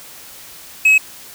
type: tone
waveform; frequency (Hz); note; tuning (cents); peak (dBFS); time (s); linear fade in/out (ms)
triangle; 2562; E7; -50; -6; 0.85-0.98; 5
effects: white hiss -38 dBFS RMS until 1.34 s